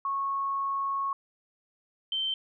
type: tone pair in turn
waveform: sine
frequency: 1100 / 3111 Hz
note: C#6 / G7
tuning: -14 / -14 cents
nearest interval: octave + tritone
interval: 1800 cents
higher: second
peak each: -27 dBFS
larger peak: neither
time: 0.05-1.13 / 2.12-2.34 s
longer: first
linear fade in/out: 2 ms
effects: none